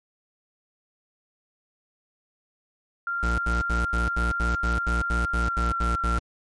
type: tone with pitch glide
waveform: sine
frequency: 1389 to 1367.5 Hz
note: F6 to F6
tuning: -10 to -37 cents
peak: -25 dBFS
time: 3.07-6.18 s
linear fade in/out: 2 ms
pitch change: -27 cents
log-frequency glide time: 5.37-5.66 s
type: tone bursts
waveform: 45% pulse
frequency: 58.27 Hz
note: A#1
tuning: in tune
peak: -23 dBFS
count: 13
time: 3.23-6.188 s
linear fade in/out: 0 ms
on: 150 ms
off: 84 ms
effects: MP3 48 kbps